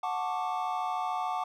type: chord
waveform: triangle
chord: D major seventh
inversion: first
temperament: just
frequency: 734.2 / 881 / 1101.2 / 1174.7 Hz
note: F#5 / A5 / C#6 / D6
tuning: -14 / +2 / -12 / 0 cents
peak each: -31 / -33 / -37 / -34 dBFS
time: 0.03-1.44 s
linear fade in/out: 5 ms
effects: none